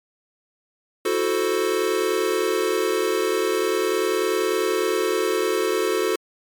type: chord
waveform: square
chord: F# half-diminished seventh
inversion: third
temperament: equal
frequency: 329.6 / 370 / 440 / 523.3 Hz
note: E4 / F#4 / A4 / C5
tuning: 0 / 0 / 0 / 0 cents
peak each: -30 / -24 / -24 / -30 dBFS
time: 1.05-6.16 s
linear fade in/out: 5 ms
effects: MP3 96 kbps